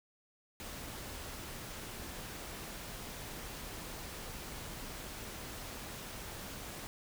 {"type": "noise", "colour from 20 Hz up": "pink", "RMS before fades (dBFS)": -45, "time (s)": [0.6, 6.87], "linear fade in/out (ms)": 0, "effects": []}